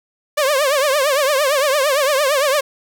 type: tone with vibrato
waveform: sawtooth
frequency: 564 Hz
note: C#5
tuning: 30 cents sharp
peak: -10 dBFS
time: 0.37-2.61 s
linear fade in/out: 10 ms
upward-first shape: triangle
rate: 8.8 Hz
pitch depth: 170 cents each way
effects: none